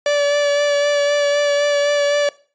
45% pulse tone with vibrato, 578 Hz, D5, 28 cents flat, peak -14 dBFS, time 0.06-2.29 s, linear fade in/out 2 ms, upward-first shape sine, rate 3.9 Hz, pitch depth 16 cents each way, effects noise-tail reverb RT60 0.4 s tail -20 dB re dry + resampled to 16000 Hz

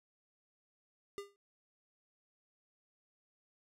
square tone with exponential decay, 402.3 Hz, G4, 45 cents sharp, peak -38 dBFS, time 1.18-1.36 s, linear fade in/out 0 ms, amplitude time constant 38 ms, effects low-pass 11000 Hz 12 dB/octave

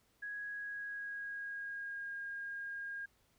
sine tone with pitch glide, 1661.2 to 1621.4 Hz, G#6 to G#6, 0 to -42 cents, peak -40 dBFS, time 0.22-3.06 s, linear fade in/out 10 ms, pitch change -42 cents, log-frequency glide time 0.44-2.15 s, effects pink hiss -73 dBFS RMS until 3.38 s

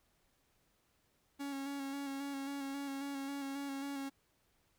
45% pulse tone with vibrato, 277.2 Hz, C#4, in tune, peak -39 dBFS, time 1.39-4.1 s, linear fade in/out 20 ms, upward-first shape square, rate 3.7 Hz, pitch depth 21 cents each way, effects pink hiss -75 dBFS RMS until 4.78 s

